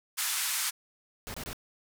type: band-pass noise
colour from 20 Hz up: white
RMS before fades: -31 dBFS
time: 0.17-0.71 s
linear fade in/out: 20 ms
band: 1000 to 13000 Hz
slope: 24 dB/octave
type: noise bursts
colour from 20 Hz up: pink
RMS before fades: -39 dBFS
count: 3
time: 1.27-1.531 s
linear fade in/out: 0 ms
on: 71 ms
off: 24 ms
effects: none